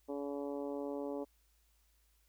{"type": "harmonic tone", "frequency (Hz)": 142, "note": "C#3", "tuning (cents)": 42, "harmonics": [2, 3, 4, 5, 6, 7, 8], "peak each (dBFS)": [-41, -42, -43, -54, -51, -56, -60], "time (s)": [0.08, 1.25], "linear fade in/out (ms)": 20, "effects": ["added 54 Hz sine -70 dBFS peak until 2.28 s", "white hiss -75 dBFS RMS until 2.28 s"]}